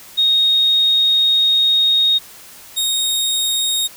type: tone pair in turn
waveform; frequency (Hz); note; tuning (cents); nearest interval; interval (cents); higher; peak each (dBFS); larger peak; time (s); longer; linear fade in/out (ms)
sine / sawtooth; 3729 / 3729; A#7 / A#7; 0 / 0; unison; 0; neither; -11 / -13; first; 0.17-2.19 / 2.76-3.88; first; 20
effects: white hiss -40 dBFS RMS until 3.96 s